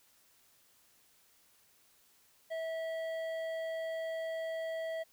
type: tone with hard clipping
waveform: sine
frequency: 650 Hz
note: E5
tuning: 24 cents flat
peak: -37 dBFS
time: 2.5-5.04 s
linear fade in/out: 20 ms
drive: 9 dB
effects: white hiss -67 dBFS RMS until 5.12 s